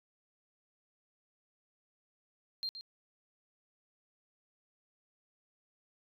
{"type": "tone with echo", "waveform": "sine", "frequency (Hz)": 4186, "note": "C8", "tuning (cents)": 0, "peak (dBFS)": -33, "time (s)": [2.63, 2.69], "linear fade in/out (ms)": 0, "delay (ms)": 120, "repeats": 1, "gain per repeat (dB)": -10, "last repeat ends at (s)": 2.81, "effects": ["tanh soft clip ceiling -29 dBFS"]}